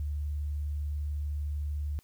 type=tone with vibrato; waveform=sine; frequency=73.42 Hz; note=D2; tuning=in tune; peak=-30 dBFS; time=0-1.99 s; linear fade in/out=0 ms; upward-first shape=square; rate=20 Hz; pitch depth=50 cents each way; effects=white hiss -66 dBFS RMS until 2.03 s